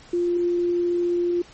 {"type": "tone", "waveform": "sine", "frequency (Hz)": 349.2, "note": "F4", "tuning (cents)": 0, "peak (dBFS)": -19, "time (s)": [0.13, 1.42], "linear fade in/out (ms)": 5, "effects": ["pink hiss -48 dBFS RMS until 1.53 s", "MP3 32 kbps"]}